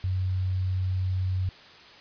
sine tone, 93.1 Hz, F#2, 11 cents sharp, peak -24 dBFS, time 0.04-1.49 s, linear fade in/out 0 ms, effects white hiss -49 dBFS RMS until 2 s + resampled to 11025 Hz

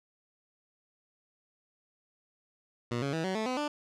15% pulse tone with pitch steps, 120 / 139.45 / 162.04 / 188.3 / 218.8 / 254.3 / 295.5 Hz, B2 / C#3 / E3 / F#3 / A3 / C4 / D4, -49 / +11 / -29 / +31 / -9 / -49 / +11 cents, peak -24 dBFS, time 2.91-3.68 s, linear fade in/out 5 ms, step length 110 ms, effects low-pass 6000 Hz 12 dB/octave

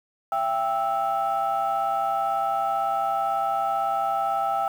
sine tone cluster, 671 / 789 / 1314 Hz, E5 / G5 / E6, +31 / +11 / -6 cents, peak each -28 / -23 / -27 dBFS, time 0.32-4.68 s, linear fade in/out 2 ms, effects tanh soft clip ceiling -16 dBFS + 8-bit

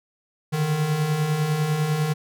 square beating tone pair, 144 / 154 Hz, D3 / D#3, -34 / -17 cents, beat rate 10 Hz, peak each -30 / -22 dBFS, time 0.52-2.14 s, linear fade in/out 20 ms, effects none

